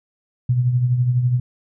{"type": "tone with tremolo", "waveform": "sine", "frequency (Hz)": 124, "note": "B2", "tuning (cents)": 7, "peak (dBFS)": -12, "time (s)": [0.49, 1.4], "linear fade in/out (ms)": 5, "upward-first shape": "triangle", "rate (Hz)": 12, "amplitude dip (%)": 60, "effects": []}